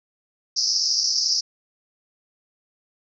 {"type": "band-pass noise", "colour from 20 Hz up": "white", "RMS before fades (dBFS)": -22, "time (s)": [0.56, 1.41], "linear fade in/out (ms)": 10, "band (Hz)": [4800, 5700], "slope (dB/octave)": 96, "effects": []}